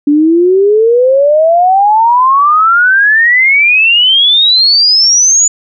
sine exponential sweep, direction up, 285.8 to 6980 Hz, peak -4 dBFS, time 0.07-5.48 s, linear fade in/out 5 ms, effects none

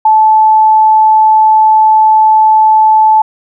sine tone, 870 Hz, A5, 20 cents flat, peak -3 dBFS, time 0.05-3.22 s, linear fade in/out 5 ms, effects none

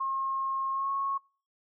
sine tone with pitch glide, 1075 to 1097 Hz, C6 to C#6, +47 to -18 cents, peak -28 dBFS, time 0-1.18 s, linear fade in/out 10 ms, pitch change +35 cents, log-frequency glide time 0.72-0.9 s, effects noise-tail reverb RT60 0.4 s tail -25 dB re dry

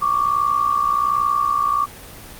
sine tone pair together, 1116.7 / 1178 Hz, C#6 / D6, +12 / +5 cents, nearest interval minor second, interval 93 cents, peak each -19 / -18 dBFS, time 0.01-1.86 s, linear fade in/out 20 ms, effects pink hiss -38 dBFS RMS until 2.39 s + Opus 24 kbps

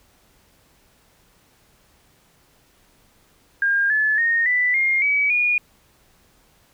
sine tone with pitch steps, 1611 / 1726.6 / 1850.6 / 1983.4 / 2126 / 2278 / 2442 Hz, G6 / A6 / A#6 / B6 / C7 / C#7 / D#7, +47 / -33 / -13 / +7 / +27 / +47 / -33 cents, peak -16 dBFS, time 3.62-5.58 s, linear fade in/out 2 ms, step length 280 ms, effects pink hiss -58 dBFS RMS until 6.73 s

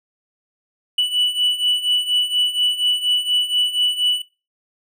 triangle beating tone pair, 2959 / 2963.2 Hz, F#7 / F#7, -1 / +2 cents, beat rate 4.2 Hz, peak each -20 / -16 dBFS, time 0.98-4.22 s, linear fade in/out 5 ms, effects noise-tail reverb RT60 0.3 s tail -21 dB re dry

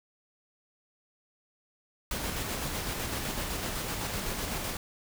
pink noise with tremolo, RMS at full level -33 dBFS, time 2.11-4.77 s, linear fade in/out 2 ms, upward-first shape square, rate 7.9 Hz, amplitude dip 25%, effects none

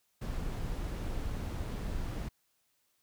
brown noise, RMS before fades -36 dBFS, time 0.21-2.29 s, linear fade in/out 10 ms, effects white hiss -75 dBFS RMS until 3.02 s

